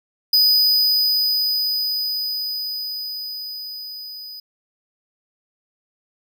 square tone with level ramp, 4978 Hz, D#8, in tune, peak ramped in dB -12 to -34 dBFS, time 0.33-4.4 s, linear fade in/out 5 ms, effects none

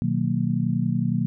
sine chord, B major seventh, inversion none, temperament just, 123.47 / 154.34 / 185.21 / 231.5 Hz, B2 / D#3 / F#3 / A#3, 0 / -14 / +2 / -12 cents, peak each -26 dBFS, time 0.02-1.26 s, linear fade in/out 0 ms, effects none

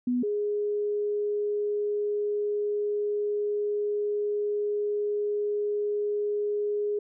sine tone pair in turn, 246.9 / 414.7 Hz, B3 / G#4, 0 / -3 cents, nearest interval major sixth, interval 897 cents, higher second, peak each -23 / -25 dBFS, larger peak first, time 0.07-0.23 / 0.23-6.99 s, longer second, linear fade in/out 5 ms, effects none

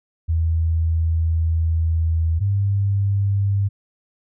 sine tone pair in turn, 81.6 / 99.54 Hz, E2 / G2, -17 / +27 cents, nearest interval minor third, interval 344 cents, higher second, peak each -16 dBFS, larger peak neither, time 0.28-2.4 / 2.4-3.69 s, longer first, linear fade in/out 20 ms, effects none

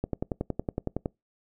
click train, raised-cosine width 2 ms, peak -15 dBFS, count 12, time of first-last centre 0.04-1.059 s, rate 10.8 Hz, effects noise-tail reverb RT60 0.2 s tail -25 dB re dry

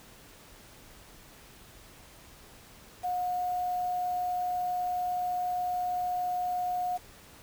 sine tone with quantisation, 722 Hz, F#5, 43 cents flat, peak -28 dBFS, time 3.03-6.98 s, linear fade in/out 20 ms, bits 8, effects pink hiss -53 dBFS RMS until 7.42 s

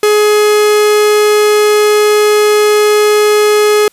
45% pulse tone, 420.5 Hz, G#4, 22 cents sharp, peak -6 dBFS, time 0.03-3.88 s, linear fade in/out 2 ms, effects white hiss -50 dBFS RMS until 3.92 s + resampled to 32000 Hz

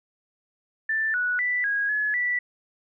sine tone with pitch steps, 1769 / 1471 / 1977 / 1645 / 1702 / 1963 Hz, A6 / F#6 / B6 / G#6 / G#6 / B6, +9 / -11 / +1 / -17 / +42 / -11 cents, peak -22 dBFS, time 0.89-2.39 s, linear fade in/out 5 ms, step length 250 ms, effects none

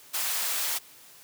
white high-pass noise, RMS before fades -29 dBFS, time 0.13-0.79 s, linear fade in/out 20 ms, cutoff 690 Hz, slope 12 dB/octave, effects white hiss -52 dBFS RMS until 1.23 s + high-pass 100 Hz 12 dB/octave

